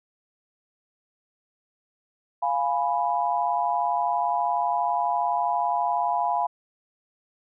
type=chord; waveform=sine; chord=F diminished; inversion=none; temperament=equal; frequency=698.5 / 830.6 / 987.8 Hz; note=F5 / Ab5 / Cb6; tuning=0 / 0 / 0 cents; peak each=-26 dBFS; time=2.42-6.47 s; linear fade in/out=10 ms; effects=none